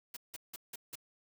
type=noise bursts; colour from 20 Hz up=white; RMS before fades=-44 dBFS; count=5; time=0.14-0.955 s; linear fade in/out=5 ms; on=27 ms; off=170 ms; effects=none